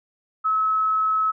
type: tone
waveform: sine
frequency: 1291 Hz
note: E6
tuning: 37 cents flat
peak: -18 dBFS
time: 0.44-1.32 s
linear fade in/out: 20 ms
effects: none